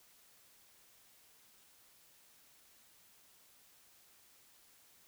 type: silence
effects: white hiss -65 dBFS RMS until 5.07 s